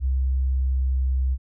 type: tone with pitch glide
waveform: sine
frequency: 65.5 to 65.09 Hz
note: C2 to C2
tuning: +2 to -8 cents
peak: -19 dBFS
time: 0-1.38 s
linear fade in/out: 50 ms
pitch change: -10 cents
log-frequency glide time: 0.43-1.09 s
effects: none